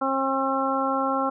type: harmonic tone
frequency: 268.5 Hz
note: C4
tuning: 45 cents sharp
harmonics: 1 / 2 / 3 / 4 / 5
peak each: -28 / -28 / -28 / -28 / -28 dBFS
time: 0.01-1.3 s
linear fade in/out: 10 ms
effects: none